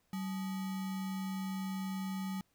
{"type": "tone with sample-and-hold", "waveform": "sine", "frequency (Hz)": 190.5, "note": "G3", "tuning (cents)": -49, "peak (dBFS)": -35, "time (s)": [0.13, 2.41], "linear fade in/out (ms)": 2, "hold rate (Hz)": 1050, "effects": ["pink hiss -75 dBFS RMS until 2.54 s"]}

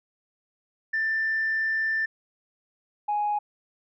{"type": "tone pair in turn", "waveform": "sine", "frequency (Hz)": [1778, 832.1], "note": ["A6", "G#5"], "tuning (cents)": [18, 3], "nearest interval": "octave + minor second", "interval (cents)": 1315, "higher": "first", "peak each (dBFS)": -22, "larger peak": "neither", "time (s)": [[0.93, 2.06], [3.08, 3.39]], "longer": "first", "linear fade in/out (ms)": 10, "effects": ["tanh soft clip ceiling -19 dBFS"]}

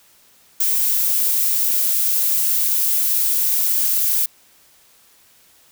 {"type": "noise", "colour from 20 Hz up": "violet", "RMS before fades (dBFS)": -18, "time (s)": [0.6, 4.26], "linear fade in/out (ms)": 5, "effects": ["white hiss -53 dBFS RMS until 5.71 s"]}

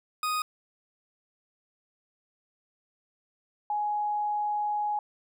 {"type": "tone pair in turn", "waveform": ["40% pulse", "sine"], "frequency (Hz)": [1244.5, 835.4], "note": ["D#6", "G#5"], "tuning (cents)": [0, 10], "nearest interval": "perfect fifth", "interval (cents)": 690, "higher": "first", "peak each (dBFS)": -26, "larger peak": "neither", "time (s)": [[0.23, 0.42], [3.7, 4.99]], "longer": "second", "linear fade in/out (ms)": 2, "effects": []}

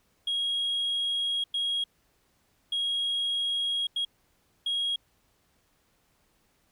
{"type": "tone bursts at uneven times", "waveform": "sine", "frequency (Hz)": 3287, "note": "G#7", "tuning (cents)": -19, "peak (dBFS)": -24, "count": 5, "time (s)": [[0.27, 1.44], [1.54, 1.84], [2.72, 3.87], [3.96, 4.05], [4.66, 4.96]], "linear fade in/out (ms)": 5, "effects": ["tanh soft clip ceiling -24 dBFS", "pink hiss -69 dBFS RMS until 6.71 s"]}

